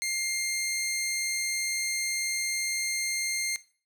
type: tone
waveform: 15% pulse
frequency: 2113 Hz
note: C7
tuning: 16 cents sharp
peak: -22 dBFS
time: 0.02-3.56 s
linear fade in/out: 0 ms
effects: noise-tail reverb RT60 0.4 s tail -17 dB re dry